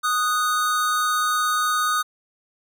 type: tone pair together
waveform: square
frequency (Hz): 1243.1 / 1480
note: D#6 / F#6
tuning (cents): -2 / 0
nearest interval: minor third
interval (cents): 302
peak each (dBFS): -21 / -27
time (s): 0.03-2.03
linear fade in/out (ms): 20
effects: none